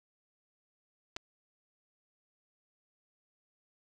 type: clicks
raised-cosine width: 0.2 ms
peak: -22 dBFS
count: 2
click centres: 1.164 / 1.167 s
effects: none